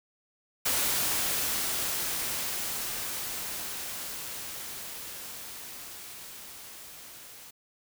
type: noise with level ramp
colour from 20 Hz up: white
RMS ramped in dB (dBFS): -27 to -48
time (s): 0.65-7.51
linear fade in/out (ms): 10
effects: none